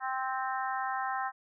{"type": "harmonic tone", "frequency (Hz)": 261.6, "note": "C4", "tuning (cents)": 0, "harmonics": [3, 4, 5, 6, 7], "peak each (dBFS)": [-34, -36, -38, -40, -41], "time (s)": [0, 1.32], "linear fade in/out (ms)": 50, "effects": []}